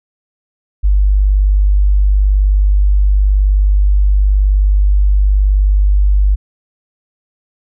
sine tone, 49.52 Hz, G1, 18 cents sharp, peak -7 dBFS, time 0.83-6.36 s, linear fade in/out 20 ms, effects none

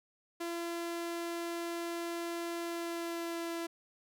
sawtooth tone with pitch glide, 340 to 336.1 Hz, F4 to E4, -46 to +34 cents, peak -32 dBFS, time 0.4-3.67 s, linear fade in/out 10 ms, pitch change -20 cents, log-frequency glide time 2.61-3.53 s, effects none

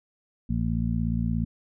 harmonic tone, 57 Hz, A#1, 38 cents flat, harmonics 1 / 2 / 3 / 4, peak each -29 / -29 / -29 / -29 dBFS, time 0.49-1.45 s, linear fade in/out 10 ms, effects none

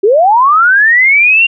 sine linear sweep, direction up, 370 to 2800 Hz, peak -4 dBFS, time 0.03-1.47 s, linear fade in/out 10 ms, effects none

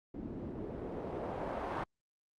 white noise with low-pass filter sweep, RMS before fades -40 dBFS, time 0.14-1.84 s, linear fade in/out 5 ms, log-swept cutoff 250 to 1000 Hz, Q 1.3, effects Opus 48 kbps

